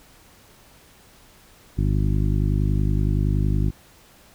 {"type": "harmonic tone with a mistuned harmonic", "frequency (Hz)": 50.7, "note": "G#1", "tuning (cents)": -41, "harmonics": [1, 2, 3, 4, 5, 6, 7], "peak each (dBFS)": [-21, -23, -25, -31, -32, -34, -37], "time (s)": [1.77, 3.71], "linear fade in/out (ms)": 20, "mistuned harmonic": 7, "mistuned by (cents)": 23, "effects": ["pink hiss -52 dBFS RMS until 4.34 s"]}